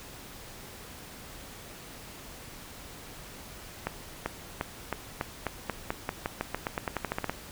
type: accelerating click train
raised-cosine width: 0.5 ms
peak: -14 dBFS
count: 21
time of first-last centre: 3.87-7.296 s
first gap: 390 ms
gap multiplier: 0.9
effects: pink hiss -46 dBFS RMS until 7.51 s